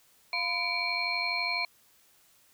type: tone cluster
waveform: sine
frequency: 698 / 1012 / 2272 / 2364 / 4222 Hz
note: F5 / B5 / C#7 / D7 / C8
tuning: -1 / +42 / +42 / +11 / +15 cents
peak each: -38 / -37 / -34 / -32 / -33 dBFS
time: 0.33-1.65 s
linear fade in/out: 2 ms
effects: white hiss -63 dBFS RMS until 2.53 s